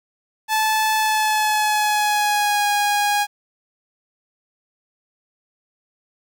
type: tone with pitch glide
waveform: sawtooth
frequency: 870 to 822.6 Hz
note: A5 to G#5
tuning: -20 to -17 cents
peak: -13 dBFS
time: 0.48-3.27 s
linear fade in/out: 50 ms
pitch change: -97 cents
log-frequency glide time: 0.96-2.67 s
effects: 9-bit